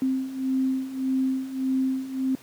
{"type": "beating tone pair", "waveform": "sine", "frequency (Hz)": [261.6, 263.3], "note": ["C4", "C4"], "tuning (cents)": [0, 11], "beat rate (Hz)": 1.7, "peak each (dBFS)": [-28, -24], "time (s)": [0.02, 2.35], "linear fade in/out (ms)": 0, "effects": ["pink hiss -50 dBFS RMS until 2.42 s", "high-pass 150 Hz 12 dB/octave"]}